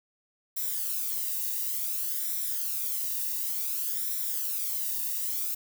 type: noise with flanger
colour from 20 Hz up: violet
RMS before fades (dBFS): -31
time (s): 0.56-5.55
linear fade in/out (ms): 10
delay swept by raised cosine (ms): 0.53 to 1.09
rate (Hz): 0.56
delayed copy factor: +0.65
effects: none